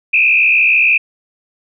sine tone with frequency modulation, 2509 Hz, D#7, 14 cents sharp, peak -8 dBFS, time 0.13-0.98 s, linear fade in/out 10 ms, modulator 66.2 Hz, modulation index 2, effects none

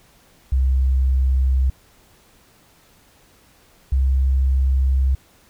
sine tone pair in turn, 65.41 / 66.21 Hz, C2 / C2, 0 / +21 cents, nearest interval unison, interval 21 cents, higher second, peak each -14 dBFS, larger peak neither, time 0.52-1.7 / 3.92-5.15 s, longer second, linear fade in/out 5 ms, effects pink hiss -54 dBFS RMS until 5.49 s

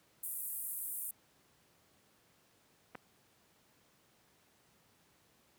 white band-pass noise, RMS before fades -41 dBFS, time 0.23-1.11 s, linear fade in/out 5 ms, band 8900 to 16000 Hz, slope 48 dB/octave
clicks, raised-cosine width 0.5 ms, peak -36 / -29 dBFS, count 2, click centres 2.949 / 2.953 s
effects pink hiss -69 dBFS RMS until 5.58 s + high-pass 100 Hz 12 dB/octave

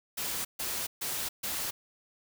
white noise bursts, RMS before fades -34 dBFS, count 4, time 0.17-1.71 s, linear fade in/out 10 ms, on 280 ms, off 140 ms, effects none

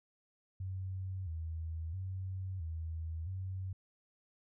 sine tone with vibrato, 87.31 Hz, F2, in tune, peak -37 dBFS, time 0.6-3.73 s, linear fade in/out 5 ms, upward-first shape square, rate 0.75 Hz, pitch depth 130 cents each way, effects none

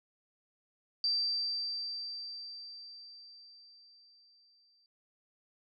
sine tone with exponential decay, 4679 Hz, D8, 7 cents flat, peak -27 dBFS, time 1.04-4.86 s, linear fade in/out 1 ms, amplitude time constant 830 ms, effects none

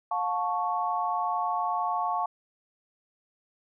sine chord, F augmented, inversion none, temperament equal with one note detuned, 713.1 / 880 / 1108.7 Hz, F5 / A5 / C#6, +36 / 0 / 0 cents, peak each -30 dBFS, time 0.11-2.26 s, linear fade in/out 5 ms, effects none

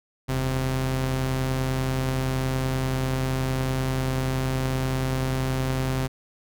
sawtooth tone pair together, 40.1 / 130.81 Hz, E1 / C3, -47 / 0 cents, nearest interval octave + minor sixth, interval 2047 cents, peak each -27 / -20 dBFS, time 0.28-6.08 s, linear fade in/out 20 ms, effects none

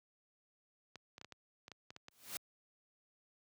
clicks, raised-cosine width 0.2 ms, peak -33 dBFS, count 10, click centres 0.957 / 1.181 / 1.214 / 1.246 / 1.323 / 1.681 / 1.717 / 1.905 / 1.964 / 2.084 s
white noise with exponential growth, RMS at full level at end -39 dBFS, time 2.11-2.37 s, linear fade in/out 2 ms, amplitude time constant 56 ms
effects high-pass 80 Hz 12 dB/octave

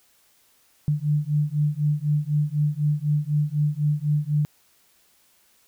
sine beating tone pair, 146.83 / 150.83 Hz, D3 / D3, 0 / +47 cents, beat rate 4 Hz, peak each -23 dBFS, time 0.88-4.45 s, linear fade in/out 0 ms, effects white hiss -61 dBFS RMS until 5.67 s

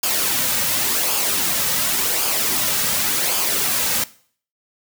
white noise with flanger, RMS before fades -20 dBFS, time 0.03-4.04 s, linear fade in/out 5 ms, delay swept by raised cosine 0.51 to 2.91 ms, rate 0.9 Hz, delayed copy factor -0.5, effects noise-tail reverb RT60 0.5 s tail -19 dB re dry

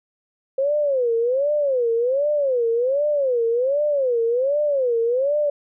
sine tone with vibrato, 523 Hz, C5, 1 cent flat, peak -17 dBFS, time 0.58-5.5 s, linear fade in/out 5 ms, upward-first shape sine, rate 1.3 Hz, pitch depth 230 cents each way, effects none

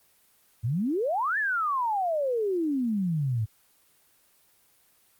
sine exponential two-way sweep, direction up then down, 103.83 to 1800 to 103.83 Hz, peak -24 dBFS, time 0.63-3.46 s, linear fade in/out 20 ms, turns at 1.38 s, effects white hiss -63 dBFS RMS until 5.19 s + Opus 24 kbps

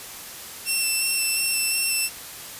10% pulse tone with vibrato, 2691 Hz, E7, 35 cents sharp, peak -13 dBFS, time 0.65-2.1 s, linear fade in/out 50 ms, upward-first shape square, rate 2.8 Hz, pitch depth 11 cents each way, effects white hiss -38 dBFS RMS until 2.59 s + resampled to 32000 Hz

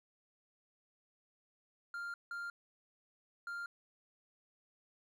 triangle tone bursts at uneven times, 1396.9 Hz, F6, in tune, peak -38 dBFS, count 3, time 1.94-2.14 / 2.31-2.5 / 3.47-3.66 s, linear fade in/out 2 ms, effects none

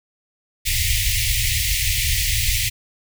pink band-stop noise, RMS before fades -20 dBFS, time 0.65-2.7 s, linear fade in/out 20 ms, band 120 to 1900 Hz, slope 96 dB/octave, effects none

